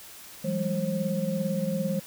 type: tone cluster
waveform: sine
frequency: 166.7 / 189.3 / 206.9 / 534 Hz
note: E3 / F#3 / G#3 / C5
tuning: +20 / +40 / -6 / +35 cents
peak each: -31 dBFS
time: 0.44-2 s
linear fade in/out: 10 ms
effects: white hiss -46 dBFS RMS until 2.06 s